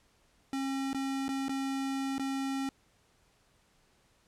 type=tone with dropouts; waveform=square; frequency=270 Hz; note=C#4; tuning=45 cents flat; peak=-32 dBFS; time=0.53-2.69 s; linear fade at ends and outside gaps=1 ms; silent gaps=0.931-0.946 / 1.282-1.29 / 1.483-1.493 / 2.182-2.195 s; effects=pink hiss -68 dBFS RMS until 4.27 s + low-pass 10000 Hz 12 dB/octave